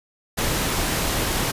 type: noise with ADSR envelope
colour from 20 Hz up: pink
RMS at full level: -21 dBFS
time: 0.37-1.52 s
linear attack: 20 ms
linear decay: 7 ms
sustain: -2 dB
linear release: 13 ms
effects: resampled to 32000 Hz

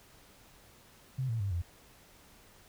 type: tone with pitch steps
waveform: sine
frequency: 130.81 / 113.88 / 99.14 / 86.3 Hz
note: C3 / A#2 / G2 / F2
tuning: 0 / -40 / +20 / -20 cents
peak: -30 dBFS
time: 1.18-1.62 s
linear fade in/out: 10 ms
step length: 110 ms
effects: pink hiss -59 dBFS RMS until 2.68 s

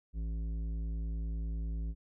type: tone with tanh clipping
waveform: sine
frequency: 55 Hz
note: A1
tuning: in tune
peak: -35 dBFS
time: 0.13-1.95 s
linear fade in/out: 50 ms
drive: 11 dB
effects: none

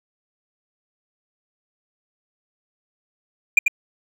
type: tone with echo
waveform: triangle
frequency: 2404 Hz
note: D7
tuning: 40 cents sharp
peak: -6 dBFS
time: 3.57-3.59 s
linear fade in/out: 5 ms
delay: 91 ms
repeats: 1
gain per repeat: -6 dB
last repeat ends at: 3.681 s
effects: none

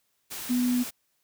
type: tone in noise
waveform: sine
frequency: 246.9 Hz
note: B3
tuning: in tune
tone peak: -22 dBFS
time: 0.49-0.84 s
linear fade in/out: 20 ms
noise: white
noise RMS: -37 dBFS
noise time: 0.3-0.91 s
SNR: +12 dB
effects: white hiss -73 dBFS RMS until 1.23 s

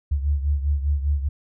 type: beating tone pair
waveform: sine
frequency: 71 / 76 Hz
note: C#2 / D#2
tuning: +42 / -40 cents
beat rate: 5 Hz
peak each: -20 / -26 dBFS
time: 0.11-1.29 s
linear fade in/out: 10 ms
effects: none

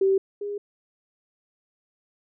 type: tone pair in turn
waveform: sine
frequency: 386.8 / 408.6 Hz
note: G4 / G#4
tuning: -23 / -28 cents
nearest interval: minor second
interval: 95 cents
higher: second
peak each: -17 / -28 dBFS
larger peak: first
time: 0.01-0.18 / 0.41-0.58 s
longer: neither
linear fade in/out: 5 ms
effects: none

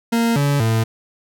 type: tone with pitch steps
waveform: 40% pulse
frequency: 231.5 / 142.8 / 112.2 Hz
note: A#3 / D3 / A2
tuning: -12 / -48 / +34 cents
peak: -14 dBFS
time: 0.12-0.84 s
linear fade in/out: 10 ms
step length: 240 ms
effects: none

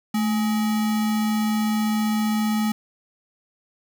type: tone with sample-and-hold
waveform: sine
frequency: 217.3 Hz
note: A3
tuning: 21 cents flat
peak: -19 dBFS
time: 0.14-2.72 s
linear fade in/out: 5 ms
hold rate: 1050 Hz
effects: none

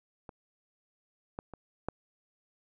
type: clicks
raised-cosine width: 1 ms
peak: -30 / -23 / -30 / -18 dBFS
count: 4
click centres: 0.292 / 1.389 / 1.537 / 1.886 s
effects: none

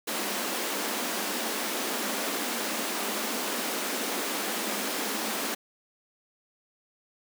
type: high-pass noise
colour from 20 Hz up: pink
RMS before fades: -31 dBFS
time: 0.07-5.55 s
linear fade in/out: 10 ms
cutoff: 200 Hz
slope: 96 dB/octave
effects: none

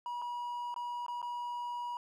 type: tone with dropouts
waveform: triangle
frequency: 965 Hz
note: B5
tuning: 40 cents flat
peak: -34 dBFS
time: 0.06-1.97 s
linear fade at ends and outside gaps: 1 ms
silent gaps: 0.217-0.221 / 0.742-0.762 / 1.064-1.082 / 1.217-1.227 s
effects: none

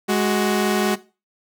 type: tone pair together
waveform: sawtooth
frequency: 208.6 / 372 Hz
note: G#3 / F#4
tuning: +8 / +9 cents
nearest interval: minor seventh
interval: 1001 cents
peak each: -16 dBFS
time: 0.08-0.96 s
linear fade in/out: 20 ms
effects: noise-tail reverb RT60 0.3 s tail -17 dB re dry

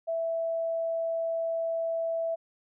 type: tone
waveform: sine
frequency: 660 Hz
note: E5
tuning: 2 cents sharp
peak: -27 dBFS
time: 0.07-2.36 s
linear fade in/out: 20 ms
effects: none

